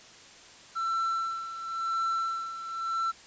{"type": "tone with tremolo", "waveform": "triangle", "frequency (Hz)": 1342, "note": "E6", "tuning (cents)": 31, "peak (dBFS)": -24, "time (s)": [0.75, 3.12], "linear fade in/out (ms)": 20, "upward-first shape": "sine", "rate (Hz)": 0.95, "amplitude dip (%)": 70, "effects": ["white hiss -51 dBFS RMS until 3.26 s", "resampled to 16000 Hz"]}